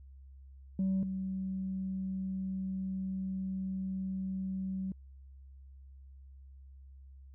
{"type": "tone pair in turn", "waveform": "sine", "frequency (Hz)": [190.7, 189.77], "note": ["G3", "F#3"], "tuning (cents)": [-47, 44], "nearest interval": "unison", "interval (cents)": 9, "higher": "first", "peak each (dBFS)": [-26, -33], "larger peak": "first", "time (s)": [[0.79, 1.03], [1.03, 4.92]], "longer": "second", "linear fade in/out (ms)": 2, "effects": ["tanh soft clip ceiling -26 dBFS", "added 67 Hz sine -50 dBFS peak until 7.34 s"]}